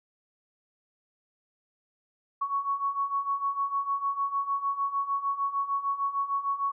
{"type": "beating tone pair", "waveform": "sine", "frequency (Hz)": [1108.7, 1115.3], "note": ["C#6", "C#6"], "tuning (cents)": [0, 10], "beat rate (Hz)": 6.6, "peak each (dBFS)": [-32, -28], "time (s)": [2.41, 6.72], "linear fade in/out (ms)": 10, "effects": []}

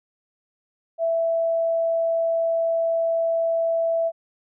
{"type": "tone", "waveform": "sine", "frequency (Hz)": 662, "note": "E5", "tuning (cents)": 7, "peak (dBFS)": -19, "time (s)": [0.98, 4.12], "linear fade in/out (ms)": 50, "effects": []}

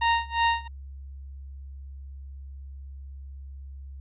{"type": "tone with tremolo", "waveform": "sawtooth", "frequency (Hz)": 928, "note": "A#5", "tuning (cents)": -8, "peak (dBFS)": -15, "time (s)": [0.01, 0.68], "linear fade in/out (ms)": 10, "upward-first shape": "sine", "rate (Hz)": 2.8, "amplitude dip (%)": 95, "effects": ["added 68 Hz sine -38 dBFS peak until 4 s", "resampled to 8000 Hz"]}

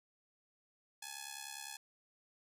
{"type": "ring-modulated tone", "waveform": "5% pulse", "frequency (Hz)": 847, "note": "G#5", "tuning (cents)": 34, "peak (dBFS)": -30, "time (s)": [1.02, 1.77], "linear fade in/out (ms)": 5, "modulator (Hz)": 35, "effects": []}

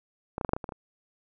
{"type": "clicks", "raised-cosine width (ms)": 1, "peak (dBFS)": [-17, -17, -14, -16, -8, -19, -21, -21, -25], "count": 9, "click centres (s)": [0.381, 0.412, 0.448, 0.492, 0.534, 0.565, 0.642, 0.691, 0.722], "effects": []}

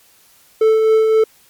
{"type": "tone with tremolo", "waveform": "triangle", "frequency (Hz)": 440, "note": "A4", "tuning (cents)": 0, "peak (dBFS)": -6, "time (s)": [0.61, 1.24], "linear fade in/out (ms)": 5, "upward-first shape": "triangle", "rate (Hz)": 3.8, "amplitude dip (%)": 35, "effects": ["white hiss -51 dBFS RMS until 1.49 s", "MP3 96 kbps"]}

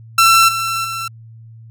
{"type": "tone with level steps", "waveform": "sawtooth", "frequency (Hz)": 1344, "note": "E6", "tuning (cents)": 33, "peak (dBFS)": [-4, -14, -18], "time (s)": [0.18, 1.08], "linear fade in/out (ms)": 5, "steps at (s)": [0.48, 0.84], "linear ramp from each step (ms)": 10, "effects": ["added 113 Hz sine -36 dBFS peak until 1.7 s"]}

